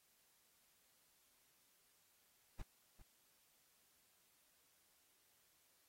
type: noise with echo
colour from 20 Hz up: brown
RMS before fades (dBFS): -45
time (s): 2.59-2.62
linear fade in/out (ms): 5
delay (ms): 400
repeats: 1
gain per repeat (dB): -14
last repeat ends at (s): 3.02
effects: white hiss -75 dBFS RMS until 5.88 s + AAC 48 kbps